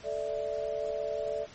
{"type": "chord", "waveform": "sine", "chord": "A suspended fourth", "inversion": "none", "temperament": "equal", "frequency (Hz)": [440, 587.3, 659.3], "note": ["A4", "D5", "E5"], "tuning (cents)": [0, 0, 0], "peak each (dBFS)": [-36, -33, -36], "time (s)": [0.03, 1.47], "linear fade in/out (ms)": 50, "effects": ["pink hiss -51 dBFS RMS until 1.54 s", "MP3 32 kbps"]}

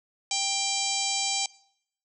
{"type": "harmonic tone", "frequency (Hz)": 789, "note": "G5", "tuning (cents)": 11, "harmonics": [1, 3, 4, 5, 6, 7, 8, 9, 10], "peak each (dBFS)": [-34, -34, -34, -34, -34, -34, -34, -34, -34], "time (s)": [0.31, 1.46], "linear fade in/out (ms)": 2, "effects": ["noise-tail reverb RT60 0.7 s tail -22 dB re dry"]}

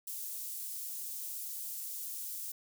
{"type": "high-pass noise", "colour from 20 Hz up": "white", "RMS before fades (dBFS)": -41, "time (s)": [0.07, 2.52], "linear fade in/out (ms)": 5, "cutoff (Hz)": 7800, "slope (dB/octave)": 12, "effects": []}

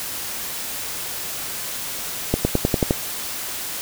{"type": "accelerating click train", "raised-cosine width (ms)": 2, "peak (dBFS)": -3, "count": 7, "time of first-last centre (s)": [2.34, 2.909], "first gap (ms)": 110, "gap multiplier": 0.94, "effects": ["white hiss -29 dBFS RMS until 3.81 s"]}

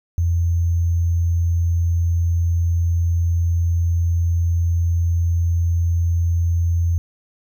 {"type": "tone with sample-and-hold", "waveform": "sine", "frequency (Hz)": 85, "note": "F2", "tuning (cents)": -46, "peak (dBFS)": -15, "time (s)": [0.18, 6.98], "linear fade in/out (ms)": 0, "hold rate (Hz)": 6300, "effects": []}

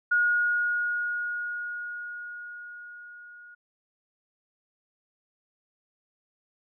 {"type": "tone with level ramp", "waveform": "sine", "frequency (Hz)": 1441, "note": "F#6", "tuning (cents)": -46, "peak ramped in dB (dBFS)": [-19, -46], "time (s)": [0.11, 3.55], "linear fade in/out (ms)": 10, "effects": []}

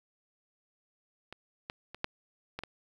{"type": "clicks", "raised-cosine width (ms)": 0.3, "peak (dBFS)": [-27, -21, -27, -14, -21, -23], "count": 6, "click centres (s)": [1.326, 1.699, 1.946, 2.044, 2.59, 2.636], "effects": ["9-bit"]}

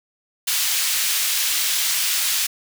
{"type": "high-pass noise", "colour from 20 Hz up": "pink", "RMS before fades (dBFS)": -21, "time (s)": [0.47, 2.47], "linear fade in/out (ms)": 10, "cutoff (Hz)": 2800, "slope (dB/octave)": 12, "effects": []}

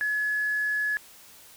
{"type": "tone with quantisation", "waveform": "sine", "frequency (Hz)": 1700, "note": "G#6", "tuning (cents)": 40, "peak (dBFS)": -24, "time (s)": [0.01, 0.97], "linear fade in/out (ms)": 0, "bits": 8, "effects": ["white hiss -51 dBFS RMS until 1.56 s"]}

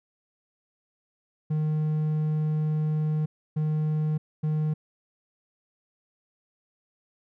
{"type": "tone bursts at uneven times", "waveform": "triangle", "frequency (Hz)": 153.9, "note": "D#3", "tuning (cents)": -19, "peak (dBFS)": -21, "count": 3, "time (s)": [[1.5, 3.26], [3.56, 4.18], [4.43, 4.74]], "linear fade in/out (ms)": 10, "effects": []}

